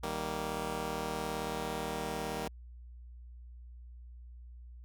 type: chord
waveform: 10% pulse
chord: Eb major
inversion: none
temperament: just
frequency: 155.56 / 194.45 / 233.3 Hz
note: Eb3 / G3 / Bb3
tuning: 0 / -14 / +2 cents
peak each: -32 dBFS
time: 0.03-2.48 s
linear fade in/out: 5 ms
effects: added 60 Hz sine -47 dBFS peak until 4.84 s